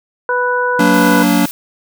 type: harmonic tone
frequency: 493.9 Hz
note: B4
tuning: in tune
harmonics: 1 / 2 / 3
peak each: -17 / -17 / -17 dBFS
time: 0.29-1.23 s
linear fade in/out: 2 ms
type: chord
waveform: square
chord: Gb augmented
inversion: none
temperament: just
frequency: 185 / 231.2 / 289.1 Hz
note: Gb3 / Bb3 / D4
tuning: 0 / -14 / -27 cents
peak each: -16 / -16 / -14 dBFS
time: 0.79-1.46 s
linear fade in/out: 5 ms
type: noise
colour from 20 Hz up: blue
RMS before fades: -27 dBFS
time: 0.94-1.51 s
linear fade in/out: 0 ms
effects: none